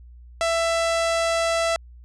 sawtooth tone, 665 Hz, E5, 15 cents sharp, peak -16 dBFS, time 0.41-1.76 s, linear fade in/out 0 ms, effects added 60 Hz sine -42 dBFS peak until 2.04 s + resampled to 22050 Hz

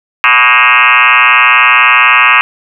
sine tone with frequency modulation, 1870 Hz, A#6, 5 cents sharp, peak -3 dBFS, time 0.24-2.41 s, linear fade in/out 0 ms, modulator 124 Hz, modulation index 7, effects none

